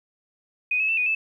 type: tone with pitch steps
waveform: sine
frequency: 2493 / 2581 / 2665 / 2475 / 2624 Hz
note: D#7 / E7 / E7 / D#7 / E7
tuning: +3 / -37 / +18 / -10 / -9 cents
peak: -20 dBFS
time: 0.71-1.15 s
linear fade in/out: 5 ms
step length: 88 ms
effects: 10-bit